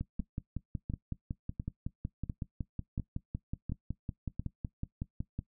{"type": "two click trains", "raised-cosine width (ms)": 5, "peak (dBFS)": [-23, -23], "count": [7, 30], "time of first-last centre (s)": [[0.2, 4.396], [0.01, 5.39]], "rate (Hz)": [1.43, 5.39], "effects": ["noise-tail reverb RT60 0.1 s tail -17 dB re dry"]}